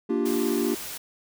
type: chord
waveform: triangle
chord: G minor seventh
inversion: first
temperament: equal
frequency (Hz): 233.1 / 293.7 / 349.2 / 392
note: Bb3 / D4 / F4 / G4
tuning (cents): 0 / 0 / 0 / 0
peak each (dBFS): -26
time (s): 0.09-0.75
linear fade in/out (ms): 10
type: noise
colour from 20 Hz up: white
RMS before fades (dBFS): -36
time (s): 0.25-0.98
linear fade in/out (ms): 10
effects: none